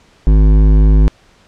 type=tone with hard clipping; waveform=triangle; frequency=51.91 Hz; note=G#1; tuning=in tune; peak=-7 dBFS; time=0.27-1.08 s; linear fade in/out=0 ms; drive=16 dB; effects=pink hiss -49 dBFS RMS until 1.47 s + low-pass 6000 Hz 12 dB/octave